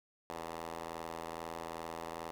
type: ring-modulated tone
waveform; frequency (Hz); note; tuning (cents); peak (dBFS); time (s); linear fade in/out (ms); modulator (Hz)
10% pulse; 82.41; E2; 0; -30; 0.3-2.31; 0; 670
effects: none